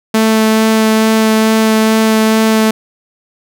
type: tone with vibrato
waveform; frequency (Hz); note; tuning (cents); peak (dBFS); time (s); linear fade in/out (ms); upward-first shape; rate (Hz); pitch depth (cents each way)
sawtooth; 220; A3; 0; -4; 0.14-2.71; 5; sine; 2.3; 8
effects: none